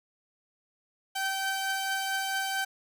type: tone pair together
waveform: sawtooth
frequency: 775 / 1545.5 Hz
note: G5 / G6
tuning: -20 / -25 cents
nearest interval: octave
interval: 1195 cents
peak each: -28 dBFS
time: 1.15-2.65 s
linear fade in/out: 10 ms
effects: none